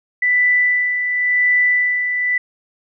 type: tone with tremolo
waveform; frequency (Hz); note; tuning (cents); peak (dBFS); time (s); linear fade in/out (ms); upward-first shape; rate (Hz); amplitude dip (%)
sine; 1983; B6; +7; -11; 0.22-2.38; 5; sine; 0.93; 50
effects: none